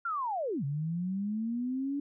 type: linear two-way sweep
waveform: sine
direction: down then up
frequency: 1415 to 135.7 to 287.6 Hz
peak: -30 dBFS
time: 0.05-2 s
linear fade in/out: 5 ms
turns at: 0.64 s
effects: none